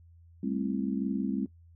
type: chord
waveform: sine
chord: A minor seventh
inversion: third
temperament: just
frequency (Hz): 198 / 220 / 264 / 330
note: G3 / A3 / C4 / E4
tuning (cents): +18 / 0 / +16 / +2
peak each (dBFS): -32 / -35 / -32 / -38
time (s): 0.43-1.46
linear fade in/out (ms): 5
effects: noise-tail reverb RT60 0.1 s tail -18 dB re dry + added 84 Hz sine -53 dBFS peak until 1.75 s